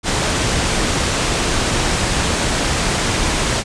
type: low-pass noise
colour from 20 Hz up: pink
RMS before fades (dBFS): -18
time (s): 0.03-3.64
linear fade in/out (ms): 50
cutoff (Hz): 9200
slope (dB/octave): 48
effects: none